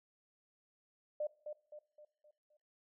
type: tone with echo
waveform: sine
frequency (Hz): 600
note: D5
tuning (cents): +37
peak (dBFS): -34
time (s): 1.2-1.27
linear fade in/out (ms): 5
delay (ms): 260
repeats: 5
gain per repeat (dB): -7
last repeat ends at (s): 2.57
effects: noise-tail reverb RT60 0.6 s tail -20 dB re dry